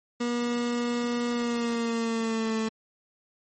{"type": "tone with pitch glide", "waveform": "30% pulse", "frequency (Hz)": [240, 221.4], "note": ["B3", "A3"], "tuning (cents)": [-49, 11], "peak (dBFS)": -23, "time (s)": [0.2, 2.69], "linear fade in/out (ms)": 10, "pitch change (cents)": -140, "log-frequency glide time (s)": [1.32, 2.57], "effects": ["MP3 32 kbps"]}